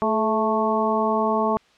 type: harmonic tone with a mistuned harmonic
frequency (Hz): 220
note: A3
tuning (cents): 0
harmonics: 1 / 2 / 3 / 4 / 5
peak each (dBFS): -25 / -25 / -25 / -25 / -25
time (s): 0.02-1.57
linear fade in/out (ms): 0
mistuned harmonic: 2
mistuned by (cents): -41
effects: white hiss -57 dBFS RMS until 1.77 s + low-pass 4000 Hz 12 dB/octave